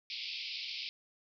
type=band-pass noise; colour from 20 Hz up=white; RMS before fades=-41 dBFS; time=0.1-0.89 s; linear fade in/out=0 ms; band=2200 to 5100 Hz; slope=96 dB/octave; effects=none